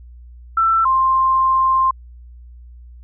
sine tone pair in turn, 1335 / 1052.5 Hz, E6 / C6, +22 / +10 cents, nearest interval major third, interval 412 cents, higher first, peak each -12 dBFS, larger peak neither, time 0.57-0.85 / 0.85-1.91 s, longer second, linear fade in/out 5 ms, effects added 60 Hz sine -37 dBFS peak until 3.03 s

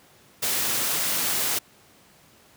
white noise, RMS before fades -25 dBFS, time 0.42-1.59 s, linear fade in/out 10 ms, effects pink hiss -55 dBFS RMS until 2.56 s + high-pass 100 Hz 12 dB/octave

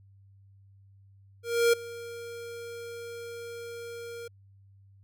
square tone with ADSR envelope, 468.7 Hz, A#4, 9 cents sharp, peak -19 dBFS, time 1.43-4.28 s, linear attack 300 ms, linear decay 9 ms, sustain -20 dB, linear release 7 ms, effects added 98 Hz sine -54 dBFS peak until 5.03 s

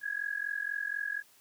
sine tone with amplitude modulation, 1661 Hz, G#6, in tune, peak -28 dBFS, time 0.01-1.23 s, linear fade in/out 50 ms, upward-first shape sine, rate 44.1 Hz, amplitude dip 90%, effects white hiss -62 dBFS RMS until 1.4 s + high-pass 80 Hz 12 dB/octave

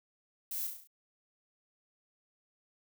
violet noise with echo, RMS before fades -38 dBFS, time 0.51-0.67 s, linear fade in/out 5 ms, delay 34 ms, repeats 6, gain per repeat -4 dB, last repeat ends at 0.874 s, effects none

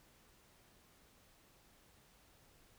silence, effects pink hiss -67 dBFS RMS until 2.78 s

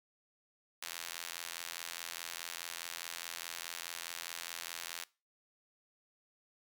sawtooth tone with high-pass filter, 84.8 Hz, E2, 50 cents sharp, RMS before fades -44 dBFS, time 0.82-5.04 s, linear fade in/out 5 ms, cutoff 2100 Hz, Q 0.54, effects noise-tail reverb RT60 0.3 s tail -21 dB re dry

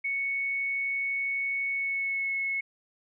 sine tone with pitch glide, 2217 to 2190 Hz, C#7 to C#7, 0 to -22 cents, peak -27 dBFS, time 0.04-2.61 s, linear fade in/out 10 ms, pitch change -22 cents, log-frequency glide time 1.7-2.34 s, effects none

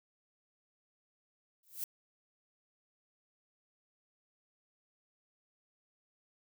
violet noise with exponential growth, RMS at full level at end -34 dBFS, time 1.63-1.84 s, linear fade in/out 2 ms, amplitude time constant 44 ms, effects none

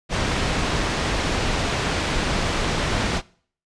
pink low-pass noise, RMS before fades -23 dBFS, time 0.09-3.22 s, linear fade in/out 50 ms, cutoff 5000 Hz, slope 12 dB/octave, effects noise-tail reverb RT60 0.5 s tail -22 dB re dry + resampled to 22050 Hz

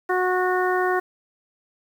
harmonic tone, 366.3 Hz, F#4, 17 cents flat, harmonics 1 / 2 / 3 / 4 / 5, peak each -22 / -25 / -27 / -28 / -29 dBFS, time 0.09-1 s, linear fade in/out 10 ms, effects 8-bit

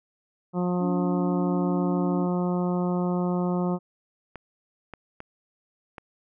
harmonic tone, 178.6 Hz, F3, 39 cents sharp, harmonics 1 / 2 / 3 / 4 / 5 / 6 / 7, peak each -24 / -30 / -34 / -36 / -38 / -40 / -41 dBFS, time 0.53-3.79 s, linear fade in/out 50 ms
sine tone, 284.9 Hz, C#4, 48 cents sharp, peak -28 dBFS, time 0.79-2.28 s, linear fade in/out 50 ms
clicks, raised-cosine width 0.5 ms, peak -23 dBFS, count 4, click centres 4.357 / 4.937 / 5.204 / 5.982 s
effects none

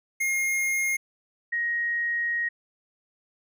square / sine tone pair in turn, 2137 / 1881.8 Hz, C7 / A#6, +36 / +16 cents, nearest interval major second, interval 220 cents, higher first, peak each -24 dBFS, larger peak neither, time 0.2-0.97 / 1.52-2.49 s, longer second, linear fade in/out 10 ms, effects none

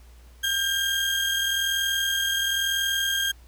35% pulse tone pair together, 1596 / 3233 Hz, G6 / G#7, +31 / -47 cents, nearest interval octave, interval 1222 cents, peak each -24 dBFS, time 0.43-3.32 s, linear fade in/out 10 ms, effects added 60 Hz sine -47 dBFS peak until 3.47 s + pink hiss -58 dBFS RMS until 3.47 s

